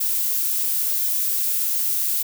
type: noise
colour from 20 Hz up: violet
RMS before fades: -22 dBFS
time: 0-2.23 s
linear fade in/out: 10 ms
effects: none